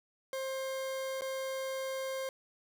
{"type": "tone with dropouts", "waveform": "40% pulse", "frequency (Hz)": 530, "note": "C5", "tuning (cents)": 22, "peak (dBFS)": -34, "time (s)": [0.33, 2.29], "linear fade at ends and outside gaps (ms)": 1, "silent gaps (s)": [1.21, 1.219], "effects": []}